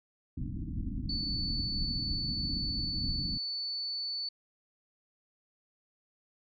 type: low-pass noise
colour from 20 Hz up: pink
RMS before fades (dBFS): -36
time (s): 0.37-3.38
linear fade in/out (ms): 5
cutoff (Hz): 310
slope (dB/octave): 96
type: tone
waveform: sine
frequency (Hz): 4480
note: C#8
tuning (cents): +18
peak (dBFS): -33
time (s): 1.09-4.29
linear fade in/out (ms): 5
effects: none